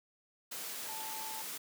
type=tone in noise; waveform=sine; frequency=880 Hz; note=A5; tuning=in tune; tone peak=-44 dBFS; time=0.88-1.42 s; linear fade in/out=10 ms; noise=white; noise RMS=-42 dBFS; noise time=0.51-1.58 s; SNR=-5 dB; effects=high-pass 200 Hz 12 dB/octave